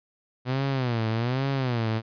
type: tone with vibrato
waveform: sawtooth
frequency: 123.47 Hz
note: B2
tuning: in tune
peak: -20 dBFS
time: 0.45-2.02 s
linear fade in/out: 50 ms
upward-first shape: sine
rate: 1.2 Hz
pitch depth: 190 cents each way
effects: resampled to 11025 Hz